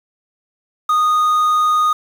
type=tone with quantisation; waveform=triangle; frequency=1236 Hz; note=D#6; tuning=12 cents flat; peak=-10 dBFS; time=0.89-1.93 s; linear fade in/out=5 ms; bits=6; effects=none